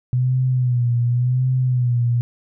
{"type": "tone with vibrato", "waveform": "sine", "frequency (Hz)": 124.2, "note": "B2", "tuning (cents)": 10, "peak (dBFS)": -15, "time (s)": [0.13, 2.21], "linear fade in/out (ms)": 0, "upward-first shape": "sine", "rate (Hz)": 0.9, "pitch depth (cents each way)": 66, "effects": []}